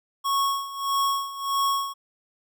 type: tone with tremolo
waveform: square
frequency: 1103 Hz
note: C#6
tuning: 9 cents flat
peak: -21 dBFS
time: 0.24-1.94 s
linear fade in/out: 20 ms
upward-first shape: sine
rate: 1.6 Hz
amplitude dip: 80%
effects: none